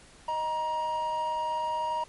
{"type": "tone pair together", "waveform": "triangle", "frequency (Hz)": [622.3, 946.5], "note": ["D#5", "A#5"], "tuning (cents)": [0, 26], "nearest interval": "perfect fifth", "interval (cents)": 726, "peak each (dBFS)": [-34, -26], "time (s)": [0.28, 2.04], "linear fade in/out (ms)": 5, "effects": ["pink hiss -54 dBFS RMS until 2.08 s", "MP3 48 kbps"]}